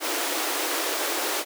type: high-pass noise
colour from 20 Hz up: pink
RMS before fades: -27 dBFS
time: 0-1.45 s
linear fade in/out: 50 ms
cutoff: 290 Hz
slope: 96 dB/octave
effects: none